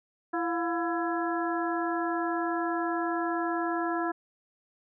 harmonic tone with a mistuned harmonic, 334.8 Hz, E4, 27 cents sharp, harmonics 1 / 2 / 3 / 4 / 5, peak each -30 / -33 / -35 / -36 / -37 dBFS, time 0.33-4.12 s, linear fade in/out 10 ms, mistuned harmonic 2, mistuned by +89 cents, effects none

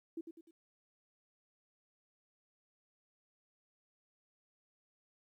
sine tone with echo, 329.6 Hz, E4, in tune, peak -38 dBFS, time 0.17-0.21 s, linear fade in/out 5 ms, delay 100 ms, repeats 3, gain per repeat -7 dB, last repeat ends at 0.51 s, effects 13-bit

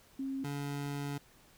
sine / 25% pulse tone pair in turn, 269.2 / 142.6 Hz, C4 / C#3, +49 / +49 cents, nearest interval major seventh, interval 1100 cents, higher first, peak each -34 / -32 dBFS, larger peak second, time 0.19-0.44 / 0.44-1.18 s, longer second, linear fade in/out 5 ms, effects pink hiss -62 dBFS RMS until 1.57 s

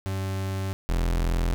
40% pulse tone pair in turn, 96.1 / 42.5 Hz, G2 / F1, -34 / -46 cents, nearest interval octave + major second, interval 1412 cents, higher first, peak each -26 / -21 dBFS, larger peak second, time 0.06-0.73 / 0.89-1.54 s, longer first, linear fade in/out 0 ms, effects none

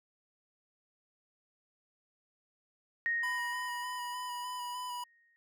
sine tone with exponential decay, 1864.7 Hz, A#6, in tune, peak -28 dBFS, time 3.06-5.36 s, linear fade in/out 0 ms, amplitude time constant 500 ms
square tone with vibrato, 987.8 Hz, B5, in tune, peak -38 dBFS, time 3.23-5.04 s, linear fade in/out 5 ms, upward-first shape square, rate 3.3 Hz, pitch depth 17 cents each way
effects none

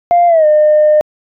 sine tone with pitch glide, 697 to 606.8 Hz, F5 to D#5, -4 to -44 cents, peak -4 dBFS, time 0.11-1.01 s, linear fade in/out 0 ms, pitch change -240 cents, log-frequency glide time 0.27-0.46 s, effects tanh soft clip ceiling -2 dBFS

